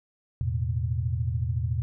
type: chord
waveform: sine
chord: E suspended fourth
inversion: none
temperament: just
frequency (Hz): 82.41 / 109.88 / 123.61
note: E2 / A2 / B2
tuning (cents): 0 / -2 / +2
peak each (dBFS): -29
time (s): 0.41-1.82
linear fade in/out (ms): 0
effects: none